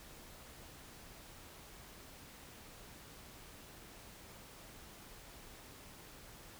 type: silence
effects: pink hiss -55 dBFS RMS until 6.59 s